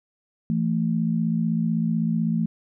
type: tone pair together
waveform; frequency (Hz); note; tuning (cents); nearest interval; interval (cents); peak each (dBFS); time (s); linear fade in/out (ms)
sine; 167.2 / 223.1; E3 / A3; +25 / +24; perfect fourth; 499; -23; 0.5-2.46; 0
effects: none